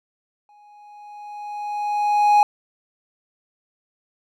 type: tone with exponential growth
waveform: triangle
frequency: 830.6 Hz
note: G#5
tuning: in tune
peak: -8 dBFS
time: 0.49-2.43 s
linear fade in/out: 1 ms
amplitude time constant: 420 ms
effects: none